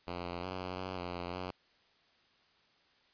5% pulse tone with pitch steps, 88.1 / 87.4 / 92.5 / 91.5 / 93.2 / 88.7 / 87.9 / 91.4 Hz, F2 / F2 / F#2 / F#2 / F#2 / F2 / F2 / F#2, +16 / +2 / 0 / -19 / +13 / +27 / +12 / -21 cents, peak -27 dBFS, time 0.07-1.51 s, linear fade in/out 5 ms, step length 180 ms, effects white hiss -68 dBFS RMS until 3.13 s + resampled to 11025 Hz

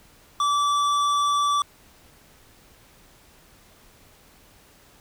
sine tone with hard clipping, 1158 Hz, D6, 25 cents flat, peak -21 dBFS, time 0.4-1.62 s, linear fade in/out 2 ms, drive 12 dB, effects pink hiss -54 dBFS RMS until 5 s

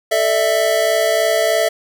square chord, A suspended fourth, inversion none, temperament equal with one note detuned, 440 / 596.2 / 659.3 Hz, A4 / D5 / E5, 0 / +26 / 0 cents, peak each -22 / -21 / -16 dBFS, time 0.11-1.69 s, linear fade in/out 10 ms, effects none

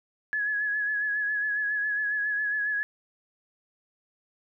sine tone with vibrato, 1690 Hz, G#6, 30 cents sharp, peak -25 dBFS, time 0.33-2.83 s, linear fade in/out 0 ms, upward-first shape sine, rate 7.3 Hz, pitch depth 35 cents each way, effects none

